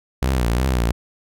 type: tone with vibrato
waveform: sawtooth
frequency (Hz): 61.8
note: B1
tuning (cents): +2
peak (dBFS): -13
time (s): 0.22-0.92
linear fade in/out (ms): 5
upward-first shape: triangle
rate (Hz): 2.8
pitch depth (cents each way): 160
effects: none